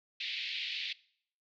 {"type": "band-pass noise", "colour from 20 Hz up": "white", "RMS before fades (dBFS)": -38, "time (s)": [0.2, 0.93], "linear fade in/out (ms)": 5, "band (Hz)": [2100, 4200], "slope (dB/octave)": 48, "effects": ["noise-tail reverb RT60 0.6 s tail -21 dB re dry"]}